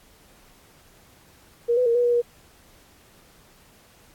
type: tone with pitch steps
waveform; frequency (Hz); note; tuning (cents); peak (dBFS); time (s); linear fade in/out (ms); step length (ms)
sine; 472.8 / 499.7 / 466.4 / 485.6 / 480.9 / 477.6; A#4 / B4 / A#4 / B4 / B4 / A#4; +24 / +20 / +1 / -29 / -46 / +42; -17; 1.68-2.22; 20; 90
effects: pink hiss -55 dBFS RMS until 4.14 s + AAC 64 kbps